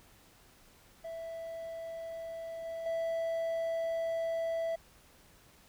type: tone with level steps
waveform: triangle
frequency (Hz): 660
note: E5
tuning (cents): +2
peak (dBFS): -37 / -35 / -29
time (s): 1.04-4.76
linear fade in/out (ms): 10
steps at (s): 2.65 / 2.86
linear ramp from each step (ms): 2
effects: pink hiss -61 dBFS RMS until 5.68 s